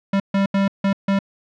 square tone bursts at uneven times, 196.7 Hz, G3, 6 cents sharp, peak -16 dBFS, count 5, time 0.13-0.2 / 0.34-0.46 / 0.54-0.68 / 0.84-0.93 / 1.08-1.19 s, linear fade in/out 5 ms, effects low-pass 3000 Hz 12 dB/octave

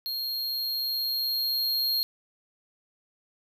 square tone with level ramp, 4241 Hz, C8, 23 cents sharp, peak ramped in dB -30 to -24 dBFS, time 0.06-2.03 s, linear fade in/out 0 ms, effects none

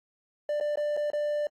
triangle tone with dropouts, 592 Hz, D5, 14 cents sharp, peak -24 dBFS, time 0.49-1.47 s, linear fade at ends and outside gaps 2 ms, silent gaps 0.601-0.609 / 0.757-0.773 / 0.968-0.973 / 1.103-1.133 s, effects AAC 64 kbps

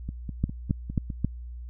two click trains, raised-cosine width 5 ms, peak -11 / -21 dBFS, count 4 / 6, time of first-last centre 0.44-1.246 / 0.09-1.102 s, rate 3.72 / 4.94 Hz, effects added 60 Hz sine -36 dBFS peak until 1.69 s

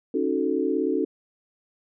sine chord, D# half-diminished seventh, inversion third, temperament equal with one note detuned, 274.3 / 311.1 / 370 / 440 Hz, C#4 / D#4 / F#4 / A4, -18 / 0 / 0 / 0 cents, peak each -27 dBFS, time 0.14-1.05 s, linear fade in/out 5 ms, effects none

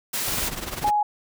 white high-pass noise, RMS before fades -27 dBFS, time 0.13-0.49 s, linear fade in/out 10 ms, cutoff 100 Hz, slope 96 dB/octave
pink noise with tremolo, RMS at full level -28 dBFS, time 0.27-0.91 s, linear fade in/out 10 ms, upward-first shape triangle, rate 20 Hz, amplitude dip 80%
sine tone, 835 Hz, G#5, 9 cents sharp, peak -18 dBFS, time 0.84-1.03 s, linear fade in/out 5 ms
effects none

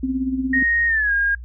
sine tone with tremolo, 261.6 Hz, C4, in tune, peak -17 dBFS, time 0.03-0.63 s, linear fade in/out 5 ms, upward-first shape sine, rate 17 Hz, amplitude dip 60%
sine tone with pitch glide, 1864.7 to 1623.3 Hz, A#6 to G#6, 0 to -40 cents, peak -16 dBFS, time 0.53-1.35 s, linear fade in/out 5 ms, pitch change -240 cents, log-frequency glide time 0.87-1.12 s
effects noise-tail reverb RT60 0.1 s tail -24 dB re dry + added 60 Hz sine -32 dBFS peak until 1.44 s

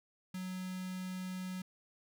square tone with notch filter, 185 Hz, F#3, in tune, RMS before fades -41 dBFS, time 0.34-1.62 s, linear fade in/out 5 ms, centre 640 Hz, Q 0.75, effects none

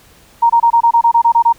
sine tone bursts, 932.3 Hz, A#5, in tune, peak -6 dBFS, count 11, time 0.42-1.528 s, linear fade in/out 10 ms, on 78 ms, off 25 ms, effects pink hiss -46 dBFS RMS until 1.58 s

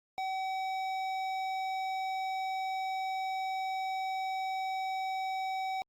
sine tone with hard clipping, 761 Hz, F#5, 48 cents sharp, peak -34 dBFS, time 0.18-5.82 s, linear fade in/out 0 ms, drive 12 dB, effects Opus 48 kbps

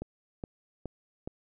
click train, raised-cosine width 2 ms, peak -23 dBFS, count 4, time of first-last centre 0.02-1.275 s, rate 2.39 Hz, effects none

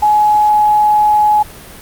sine tone with quantisation, 843 Hz, G#5, 26 cents sharp, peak -7 dBFS, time 0.02-1.43 s, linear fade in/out 10 ms, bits 6, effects pink hiss -34 dBFS RMS until 1.81 s + Opus 48 kbps

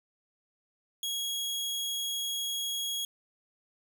sawtooth tone, 3312 Hz, G#7, 5 cents flat, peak -28 dBFS, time 1.03-3.05 s, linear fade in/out 2 ms, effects none

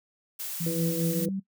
blue noise, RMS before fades -35 dBFS, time 0.39-1.26 s, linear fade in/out 10 ms
sine tone with pitch glide, 169.4 to 193.47 Hz, E3 to G3, +48 to -22 cents, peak -28 dBFS, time 0.6-1.4 s, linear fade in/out 10 ms, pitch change +230 cents, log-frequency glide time 1.09-1.28 s
harmonic tone, 164.81 Hz, E3, in tune, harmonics 1 / 2 / 3, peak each -32 / -32 / -32 dBFS, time 0.66-1.29 s, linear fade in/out 5 ms
effects noise-tail reverb RT60 0.1 s tail -19 dB re dry

